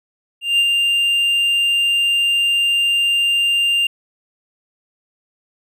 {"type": "tone with ADSR envelope", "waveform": "triangle", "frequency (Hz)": 2794, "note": "F7", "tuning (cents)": 0, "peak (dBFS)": -9, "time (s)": [0.41, 3.87], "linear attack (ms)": 180, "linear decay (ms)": 48, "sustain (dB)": -3, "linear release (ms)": 4, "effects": []}